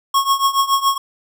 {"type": "tone with tremolo", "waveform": "square", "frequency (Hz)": 1095, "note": "C#6", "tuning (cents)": -22, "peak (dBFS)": -11, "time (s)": [0.14, 0.98], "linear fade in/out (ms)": 5, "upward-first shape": "triangle", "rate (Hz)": 7.1, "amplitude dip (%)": 90, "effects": []}